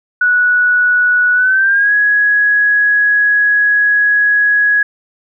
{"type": "tone with pitch glide", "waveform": "sine", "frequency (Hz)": [1471, 1670.3], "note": ["F#6", "G#6"], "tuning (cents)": [-11, 9], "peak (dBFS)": -8, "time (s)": [0.21, 4.83], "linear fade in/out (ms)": 5, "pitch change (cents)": 220, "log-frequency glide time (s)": [1.34, 1.93], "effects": []}